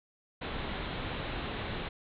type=low-pass noise; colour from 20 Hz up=pink; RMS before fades=-37 dBFS; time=0.41-1.89 s; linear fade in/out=10 ms; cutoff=4000 Hz; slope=96 dB/octave; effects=none